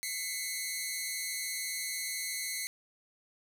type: tone pair together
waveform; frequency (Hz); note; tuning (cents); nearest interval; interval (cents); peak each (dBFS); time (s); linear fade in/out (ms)
10% pulse; 2023 / 2187; B6 / C#7; +41 / -24; minor second; 135; -28; 0.03-2.67; 0
effects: 10-bit